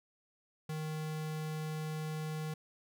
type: tone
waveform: square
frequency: 155.56 Hz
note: D#3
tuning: in tune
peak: -37 dBFS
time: 0.69-2.54 s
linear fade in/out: 5 ms
effects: none